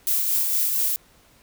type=noise with tremolo; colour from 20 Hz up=violet; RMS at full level=-21 dBFS; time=0.07-0.96 s; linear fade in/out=0 ms; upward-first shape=sine; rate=4.3 Hz; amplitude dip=30%; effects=pink hiss -56 dBFS RMS until 1.42 s